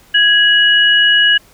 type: tone pair together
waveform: sine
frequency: 1661.2 / 2912 Hz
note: G#6 / F#7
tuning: 0 / -28 cents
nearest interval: minor seventh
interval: 972 cents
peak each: -10 dBFS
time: 0.14-1.38 s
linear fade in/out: 10 ms
effects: pink hiss -47 dBFS RMS until 1.53 s